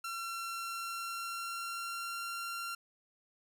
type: tone with pitch glide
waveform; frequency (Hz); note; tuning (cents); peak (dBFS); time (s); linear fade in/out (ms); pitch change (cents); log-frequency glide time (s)
sawtooth; 1360 to 1376.6; F6 to F6; -46 to -25; -34; 0.04-2.75; 5; +21; 0.49-2.24
effects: none